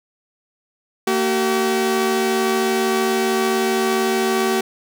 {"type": "tone pair together", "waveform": "sawtooth", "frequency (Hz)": [228.3, 381.2], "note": ["A#3", "G4"], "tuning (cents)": [-36, -48], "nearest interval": "major sixth", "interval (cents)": 888, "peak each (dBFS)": [-18, -14], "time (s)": [1.07, 4.61], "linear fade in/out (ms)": 5, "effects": []}